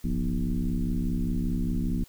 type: tone with frequency modulation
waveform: sine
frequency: 103.83 Hz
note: G#2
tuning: in tune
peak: -24 dBFS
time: 0.04-2.04 s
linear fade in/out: 5 ms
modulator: 65 Hz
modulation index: 2.6
effects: white hiss -56 dBFS RMS until 2.08 s